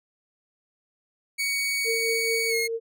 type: tone with pitch glide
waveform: sawtooth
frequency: 2242 to 2153 Hz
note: C#7 to C7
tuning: +19 to +49 cents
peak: -21 dBFS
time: 1.38-2.68 s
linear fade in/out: 20 ms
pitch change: -70 cents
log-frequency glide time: 2.49-2.55 s
type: tone with tremolo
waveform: sine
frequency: 456.8 Hz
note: A#4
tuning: 35 cents flat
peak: -24 dBFS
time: 1.84-2.8 s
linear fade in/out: 50 ms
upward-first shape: triangle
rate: 4.6 Hz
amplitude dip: 55%
effects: none